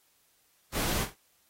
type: noise with echo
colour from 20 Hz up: pink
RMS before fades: -31 dBFS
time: 0.72-1.07 s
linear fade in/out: 50 ms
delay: 45 ms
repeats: 2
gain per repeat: -11 dB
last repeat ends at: 1.16 s
effects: white hiss -68 dBFS RMS until 1.49 s + AAC 48 kbps